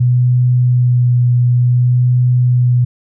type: tone with vibrato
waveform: sine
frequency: 123.47 Hz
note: B2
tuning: in tune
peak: -8 dBFS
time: 0-2.85 s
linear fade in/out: 10 ms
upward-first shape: sine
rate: 0.56 Hz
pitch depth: 14 cents each way
effects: none